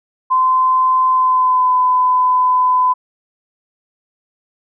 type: tone with pitch glide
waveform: sine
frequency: 1030 to 1008.2 Hz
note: C6 to B5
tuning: -28 to +35 cents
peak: -10 dBFS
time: 0.3-2.94 s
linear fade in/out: 20 ms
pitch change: -37 cents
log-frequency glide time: 1.09-1.74 s
effects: none